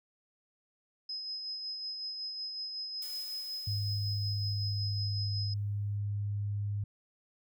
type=tone with tremolo; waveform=sine; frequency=5080 Hz; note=D#8; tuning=35 cents sharp; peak=-35 dBFS; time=1.09-5.54 s; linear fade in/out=5 ms; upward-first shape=sine; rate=5.4 Hz; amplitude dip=35%
type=noise with exponential decay; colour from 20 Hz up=blue; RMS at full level=-46 dBFS; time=3.02-5.97 s; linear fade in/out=1 ms; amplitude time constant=640 ms
type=tone; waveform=sine; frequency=102.3 Hz; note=G#2; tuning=26 cents flat; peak=-31 dBFS; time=3.67-6.84 s; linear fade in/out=5 ms
effects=none